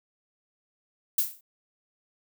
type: noise with exponential decay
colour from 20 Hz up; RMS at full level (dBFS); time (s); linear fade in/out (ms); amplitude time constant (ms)
violet; -20; 1.18-1.41; 5; 48
effects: none